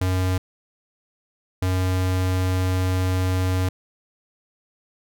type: tone pair in turn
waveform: square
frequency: 92.5 / 92.5 Hz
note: F#2 / F#2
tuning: 0 / 0 cents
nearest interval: unison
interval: 0 cents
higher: neither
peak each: -20 dBFS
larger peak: neither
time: 0.01-0.38 / 1.62-3.69 s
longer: second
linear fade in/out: 5 ms
effects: none